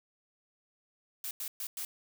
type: noise bursts at uneven times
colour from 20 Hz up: blue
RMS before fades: -38 dBFS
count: 4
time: 1.24-1.31 / 1.4-1.48 / 1.6-1.67 / 1.77-1.85 s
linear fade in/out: 2 ms
effects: none